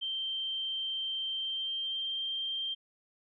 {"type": "tone with pitch glide", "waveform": "sine", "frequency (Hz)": [3136, 3165], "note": ["G7", "G7"], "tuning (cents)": [0, 16], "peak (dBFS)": -32, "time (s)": [0.01, 2.75], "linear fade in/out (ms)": 20, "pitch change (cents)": 16, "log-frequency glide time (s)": [1.35, 2.2], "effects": []}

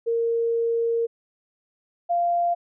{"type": "tone pair in turn", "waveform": "sine", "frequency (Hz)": [462.8, 693.4], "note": ["A#4", "F5"], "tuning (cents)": [-13, -13], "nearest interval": "perfect fifth", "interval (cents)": 700, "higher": "second", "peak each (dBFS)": [-20, -19], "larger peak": "second", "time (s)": [[0.06, 1.07], [2.09, 2.55]], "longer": "first", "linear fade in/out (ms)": 20, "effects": []}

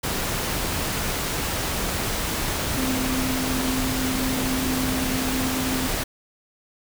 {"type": "tone in noise", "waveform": "sine", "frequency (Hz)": 259, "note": "C4", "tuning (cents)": -17, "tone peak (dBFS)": -25, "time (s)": [2.77, 5.88], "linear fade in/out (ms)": 10, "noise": "pink", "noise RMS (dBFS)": -26, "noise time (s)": [0.03, 6.04], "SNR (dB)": -2, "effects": []}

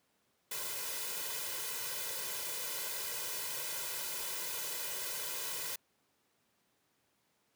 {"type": "noise with comb filter", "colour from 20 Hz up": "white", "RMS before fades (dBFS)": -39, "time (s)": [0.51, 5.76], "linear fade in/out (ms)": 5, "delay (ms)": 2, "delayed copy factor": 0.85, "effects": ["pink hiss -75 dBFS RMS until 7.55 s", "high-pass 150 Hz 12 dB/octave"]}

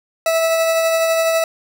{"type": "tone with tremolo", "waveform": "40% pulse", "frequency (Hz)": 654, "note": "E5", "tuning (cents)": -14, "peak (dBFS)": -12, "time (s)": [0.26, 1.44], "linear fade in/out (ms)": 2, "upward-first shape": "triangle", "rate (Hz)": 12, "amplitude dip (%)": 30, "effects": []}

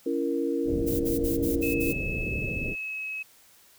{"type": "chord", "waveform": "sine", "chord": "A# diminished", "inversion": "first", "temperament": "just", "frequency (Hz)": [279.7, 335.6, 466.2], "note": ["C#4", "E4", "A#4"], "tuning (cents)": [16, 31, 0], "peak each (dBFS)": -29, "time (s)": [0.06, 1.92], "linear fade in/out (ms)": 5}
{"type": "low-pass noise", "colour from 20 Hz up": "pink", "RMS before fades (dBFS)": -32, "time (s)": [0.64, 2.76], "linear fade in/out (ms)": 50, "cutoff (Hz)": 560, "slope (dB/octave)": 48}
{"type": "noise bursts", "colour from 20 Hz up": "violet", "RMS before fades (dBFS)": -35, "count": 6, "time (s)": [0.86, 1.935], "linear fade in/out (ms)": 20, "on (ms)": 140, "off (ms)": 47}
{"type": "tone with pitch glide", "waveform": "sine", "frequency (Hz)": [2592, 2567], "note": ["E7", "E7"], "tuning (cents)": [-30, -47], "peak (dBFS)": -31, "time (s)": [1.62, 3.23], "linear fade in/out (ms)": 10, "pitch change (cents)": -17, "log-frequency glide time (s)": [2.57, 3.06]}
{"effects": ["white hiss -57 dBFS RMS until 3.78 s"]}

